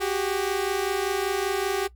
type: tone pair together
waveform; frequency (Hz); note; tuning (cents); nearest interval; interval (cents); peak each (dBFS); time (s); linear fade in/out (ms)
sawtooth; 374.8 / 400; F#4 / G4; +22 / +35; minor second; 113; -23 / -23; 0-1.88; 20
effects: noise-tail reverb RT60 0.1 s tail -18 dB re dry + added 60 Hz sine -48 dBFS peak until 1.95 s